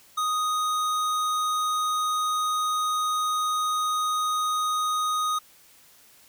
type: tone with hard clipping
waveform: sine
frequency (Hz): 1245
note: D#6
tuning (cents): +1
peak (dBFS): -25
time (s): 0.17-5.39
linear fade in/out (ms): 10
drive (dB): 17
effects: white hiss -55 dBFS RMS until 6.28 s